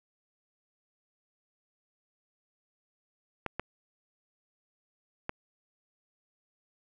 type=clicks; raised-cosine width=0.5 ms; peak=-17 dBFS; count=3; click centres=3.463 / 3.596 / 5.294 s; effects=none